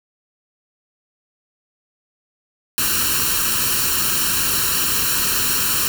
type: noise with comb filter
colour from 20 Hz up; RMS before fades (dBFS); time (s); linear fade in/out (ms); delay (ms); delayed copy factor
white; -19; 2.78-5.88; 0; 0.71; +0.8
effects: none